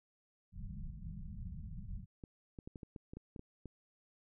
pink low-pass noise, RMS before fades -45 dBFS, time 0.52-2.06 s, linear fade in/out 50 ms, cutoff 210 Hz, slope 96 dB/octave
clicks, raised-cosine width 3 ms, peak -34 dBFS, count 11, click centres 2.238 / 2.588 / 2.675 / 2.758 / 2.832 / 2.962 / 3.135 / 3.17 / 3.362 / 3.394 / 3.657 s
effects none

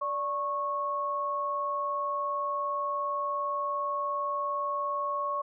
sine tone pair together, 582.7 / 1100 Hz, D5 / C#6, -14 / -14 cents, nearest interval major seventh, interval 1100 cents, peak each -35 / -29 dBFS, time 0.01-5.42 s, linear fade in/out 10 ms, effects none

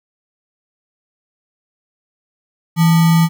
sine tone with sample-and-hold, 164.81 Hz, E3, in tune, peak -8 dBFS, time 2.76-3.29 s, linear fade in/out 50 ms, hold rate 1050 Hz, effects none

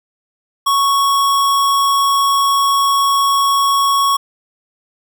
square tone, 1109 Hz, C#6, in tune, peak -12 dBFS, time 0.66-4.17 s, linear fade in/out 10 ms, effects none

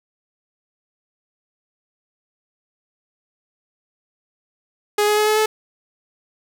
sawtooth tone with pitch steps, 416.2 / 420.3 / 424.5 / 428.6 / 432.9 Hz, G#4 / G#4 / G#4 / A4 / A4, +4 / +21 / +38 / -45 / -28 cents, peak -11 dBFS, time 4.98-5.46 s, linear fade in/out 5 ms, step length 96 ms, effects none

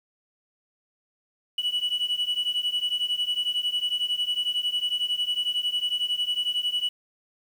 sine beating tone pair, 2941 / 2952 Hz, F#7 / F#7, -11 / -5 cents, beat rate 11 Hz, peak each -26 / -25 dBFS, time 1.58-6.89 s, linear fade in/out 5 ms, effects tanh soft clip ceiling -20 dBFS + 8-bit

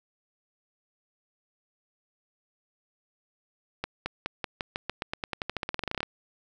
accelerating click train, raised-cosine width 0.3 ms, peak -14 dBFS, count 25, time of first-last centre 3.84-6.03 s, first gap 220 ms, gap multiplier 0.91, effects none

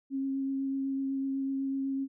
sine tone with vibrato, 270.7 Hz, C#4, 41 cents flat, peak -29 dBFS, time 0.1-2.08 s, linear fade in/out 50 ms, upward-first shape triangle, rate 8 Hz, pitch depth 13 cents each way, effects none

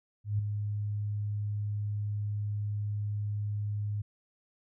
sine tone with ADSR envelope, 103.83 Hz, G#2, in tune, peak -24 dBFS, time 0.24-4.02 s, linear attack 150 ms, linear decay 5 ms, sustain -6 dB, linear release 9 ms, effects none

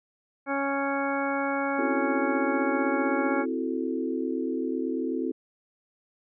harmonic tone, 277.2 Hz, C#4, in tune, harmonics 1 / 2 / 3 / 4 / 5 / 6 / 8, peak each -30 / -31 / -32 / -36 / -33 / -37 / -37 dBFS, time 0.46-3.46 s, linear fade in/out 50 ms
sine chord, F# half-diminished seventh, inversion second, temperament equal, 261.6 / 329.6 / 370 / 440 Hz, C4 / E4 / F#4 / A4, 0 / 0 / 0 / 0 cents, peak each -30 / -31 / -34 / -34 dBFS, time 1.78-5.32 s, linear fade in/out 10 ms
effects none

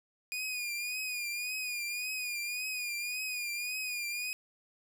sawtooth tone with vibrato, 2453 Hz, D#7, 25 cents flat, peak -31 dBFS, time 0.32-4.33 s, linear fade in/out 0 ms, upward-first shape triangle, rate 1.8 Hz, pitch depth 68 cents each way, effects none

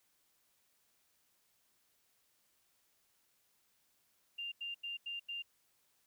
sine tone bursts, 2794 Hz, F7, in tune, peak -39 dBFS, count 5, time 4.38-5.424 s, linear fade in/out 10 ms, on 140 ms, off 86 ms, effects white hiss -75 dBFS RMS until 6.06 s

